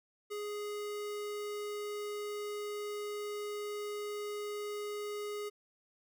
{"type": "tone", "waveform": "square", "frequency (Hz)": 415.3, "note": "G#4", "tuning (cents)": 0, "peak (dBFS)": -38, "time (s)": [0.3, 5.5], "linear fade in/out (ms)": 20, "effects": []}